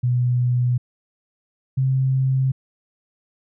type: tone pair in turn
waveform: sine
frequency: 123.47 / 132.17 Hz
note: B2 / C3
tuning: 0 / +18 cents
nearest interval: minor second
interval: 118 cents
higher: second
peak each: -16 dBFS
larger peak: neither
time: 0.03-0.78 / 1.77-2.52 s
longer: neither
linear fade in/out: 10 ms
effects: none